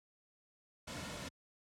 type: noise with comb filter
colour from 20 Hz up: pink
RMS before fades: -44 dBFS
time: 0.87-1.29 s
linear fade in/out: 10 ms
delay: 2.5 ms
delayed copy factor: -0.5
effects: high-pass 60 Hz 12 dB/octave + low-pass 8000 Hz 12 dB/octave